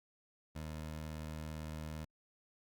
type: tone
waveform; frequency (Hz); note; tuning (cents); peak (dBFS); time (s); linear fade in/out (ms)
20% pulse; 77.78; D#2; 0; -37; 0.55-2.05; 10
effects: Opus 48 kbps